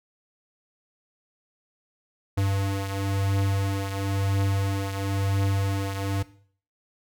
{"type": "beating tone pair", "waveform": "square", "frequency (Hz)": [98, 98.98], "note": ["G2", "G2"], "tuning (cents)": [0, 17], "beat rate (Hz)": 0.98, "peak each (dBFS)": [-25, -31], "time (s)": [2.37, 6.23], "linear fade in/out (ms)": 10, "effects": ["noise-tail reverb RT60 0.5 s tail -17 dB re dry"]}